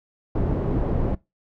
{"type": "low-pass noise", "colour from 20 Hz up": "pink", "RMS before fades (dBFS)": -23, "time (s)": [0.35, 1.15], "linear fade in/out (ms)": 5, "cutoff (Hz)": 510, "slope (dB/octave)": 12, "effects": ["noise-tail reverb RT60 0.2 s tail -20 dB re dry"]}